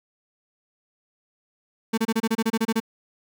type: tone bursts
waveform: 35% pulse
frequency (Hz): 224.4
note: A3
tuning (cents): +34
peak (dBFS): -18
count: 12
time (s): 1.93-2.802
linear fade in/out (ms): 10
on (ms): 47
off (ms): 28
effects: none